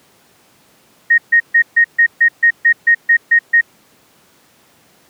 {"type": "tone bursts", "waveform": "sine", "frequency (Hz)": 1864.7, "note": "A#6", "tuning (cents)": 0, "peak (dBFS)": -6, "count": 12, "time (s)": [1.1, 3.612], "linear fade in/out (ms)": 10, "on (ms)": 81, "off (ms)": 140, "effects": ["pink hiss -51 dBFS RMS until 5.09 s", "high-pass 150 Hz 12 dB/octave"]}